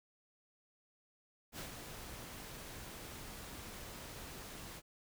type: noise with ADSR envelope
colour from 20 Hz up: pink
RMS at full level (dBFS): -44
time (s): 1.52-4.82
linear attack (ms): 64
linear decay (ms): 120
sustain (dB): -5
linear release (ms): 47
effects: none